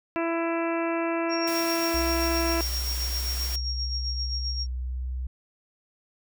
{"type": "harmonic tone", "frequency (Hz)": 333.4, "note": "E4", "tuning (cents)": 20, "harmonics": [1, 2, 3, 4, 5, 6, 7, 8], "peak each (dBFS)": [-27, -30, -34, -36, -39, -42, -39, -39], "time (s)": [0.16, 2.61], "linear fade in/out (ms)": 0}
{"type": "tone with tremolo", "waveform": "sine", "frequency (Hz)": 5570, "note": "F8", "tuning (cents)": -5, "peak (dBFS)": -28, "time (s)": [1.29, 4.67], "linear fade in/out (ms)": 50, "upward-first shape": "sine", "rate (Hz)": 7.6, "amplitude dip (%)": 55}
{"type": "high-pass noise", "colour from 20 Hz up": "white", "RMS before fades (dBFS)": -36, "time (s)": [1.47, 3.56], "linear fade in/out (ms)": 5, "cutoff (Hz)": 100, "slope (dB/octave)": 96}
{"type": "tone with pitch glide", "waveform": "sine", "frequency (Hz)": [62, 63.45], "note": ["B1", "B1"], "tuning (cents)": [7, 47], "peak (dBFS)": -28, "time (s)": [1.94, 5.27], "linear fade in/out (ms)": 5, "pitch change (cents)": 40, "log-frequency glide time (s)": [4.49, 5.09]}
{"effects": []}